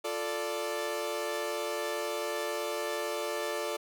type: chord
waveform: sawtooth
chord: D minor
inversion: first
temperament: equal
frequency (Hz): 349.2 / 440 / 587.3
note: F4 / A4 / D5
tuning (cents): 0 / 0 / 0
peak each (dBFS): -35 / -32 / -31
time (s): 0.04-3.77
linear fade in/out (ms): 10
effects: none